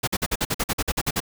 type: noise bursts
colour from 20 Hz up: pink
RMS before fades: -23 dBFS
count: 13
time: 0.03-1.203 s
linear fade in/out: 10 ms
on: 45 ms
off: 49 ms
effects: none